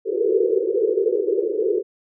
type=band-pass noise; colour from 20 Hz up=white; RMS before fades=-20 dBFS; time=0.05-1.83 s; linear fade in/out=50 ms; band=360 to 480 Hz; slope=96 dB/octave; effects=none